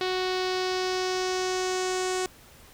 sawtooth tone with low-pass filter sweep, 370 Hz, F#4, in tune, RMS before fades -28 dBFS, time 0.01-2.26 s, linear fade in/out 0 ms, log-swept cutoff 4100 to 7600 Hz, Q 2.5, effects pink hiss -52 dBFS RMS until 2.73 s

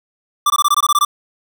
square tone bursts, 1174.7 Hz, D6, in tune, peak -11 dBFS, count 10, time 0.46-1.05 s, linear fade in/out 5 ms, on 41 ms, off 20 ms, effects none

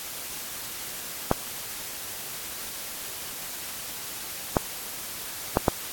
clicks, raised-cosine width 1 ms, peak -4 dBFS, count 4, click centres 1.314 / 4.568 / 5.571 / 5.682 s, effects white hiss -36 dBFS RMS until 5.92 s + AAC 64 kbps

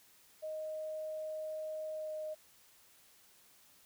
sine tone with pitch glide, 623 to 619.1 Hz, D#5 to D#5, +2 to -9 cents, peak -38 dBFS, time 0.42-2.35 s, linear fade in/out 20 ms, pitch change -11 cents, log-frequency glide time 1.93-2.12 s, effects white hiss -64 dBFS RMS until 3.85 s

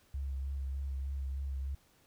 sine tone with vibrato, 68 Hz, C#2, 33 cents flat, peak -34 dBFS, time 0.14-1.75 s, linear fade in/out 5 ms, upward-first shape sine, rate 3.3 Hz, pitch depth 25 cents each way, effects pink hiss -67 dBFS RMS until 2.06 s

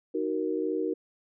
sine chord, D# minor, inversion none, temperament just, 311.1 / 373.4 / 466.7 Hz, D#4 / F#4 / A#4, 0 / +16 / +2 cents, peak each -31 dBFS, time 0.14-0.94 s, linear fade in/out 10 ms, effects none

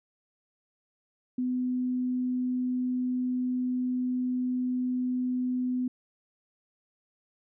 sine tone, 251.5 Hz, B3, 32 cents sharp, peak -26 dBFS, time 1.38-5.88 s, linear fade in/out 5 ms, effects none

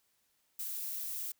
violet noise, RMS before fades -39 dBFS, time 0.59-1.32 s, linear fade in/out 5 ms, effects white hiss -75 dBFS RMS until 1.39 s

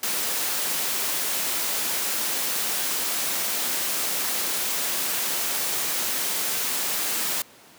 white noise, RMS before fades -26 dBFS, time 0.03-7.42 s, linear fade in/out 2 ms, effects pink hiss -50 dBFS RMS until 7.78 s + high-pass 200 Hz 12 dB/octave

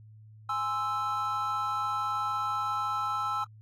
triangle chord, Ab augmented, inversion none, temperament equal with one note detuned, 830.6 / 1042.3 / 1318.5 Hz, Ab5 / C6 / E6, 0 / -7 / 0 cents, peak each -33 / -34 / -28 dBFS, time 0.49-3.44 s, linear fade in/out 5 ms, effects added 108 Hz sine -49 dBFS peak until 3.61 s + AAC 48 kbps

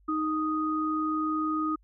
sine tone pair together, 311.1 / 1244.4 Hz, D#4 / D#6, 0 / 0 cents, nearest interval 2 octaves, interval 2400 cents, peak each -28 / -29 dBFS, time 0.08-1.76 s, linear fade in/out 10 ms, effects added 49 Hz sine -58 dBFS peak until 1.83 s

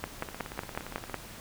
two click trains, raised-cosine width 0.5 ms, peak -16 / -24 dBFS, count 7 / 16, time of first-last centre 0.04-1.143 / 0.23-1.097 s, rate 5.44 / 17.3 Hz, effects pink hiss -46 dBFS RMS until 1.4 s

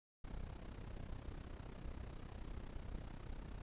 brown noise with amplitude modulation, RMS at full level -45 dBFS, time 0.24-3.62 s, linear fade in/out 5 ms, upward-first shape sine, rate 31.8 Hz, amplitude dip 75%, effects resampled to 8000 Hz

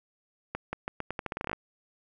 accelerating click train, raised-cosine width 0.5 ms, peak -17 dBFS, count 15, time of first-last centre 0.55-1.531 s, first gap 180 ms, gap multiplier 0.83, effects none

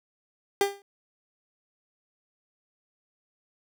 30% pulse tone with exponential decay, 400 Hz, G4, 35 cents sharp, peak -15 dBFS, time 0.61-0.82 s, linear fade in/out 1 ms, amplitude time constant 45 ms, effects none

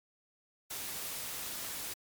white noise, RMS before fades -40 dBFS, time 0.7-1.94 s, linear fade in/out 10 ms, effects MP3 96 kbps

